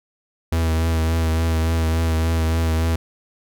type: tone with vibrato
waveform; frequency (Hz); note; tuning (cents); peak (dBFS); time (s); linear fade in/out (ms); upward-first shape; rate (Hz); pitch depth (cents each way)
45% pulse; 81.3; E2; -23; -17; 0.52-2.96; 5; triangle; 3.5; 30
effects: none